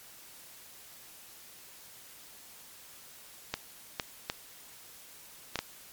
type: clicks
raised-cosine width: 0.2 ms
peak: -13 dBFS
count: 5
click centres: 3.54 / 3.998 / 4.299 / 5.557 / 5.59 s
effects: white hiss -52 dBFS RMS until 5.92 s + MP3 96 kbps